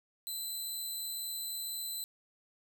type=tone; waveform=10% pulse; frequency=4029 Hz; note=B7; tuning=34 cents sharp; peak=-30 dBFS; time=0.27-2.04 s; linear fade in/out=0 ms; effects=none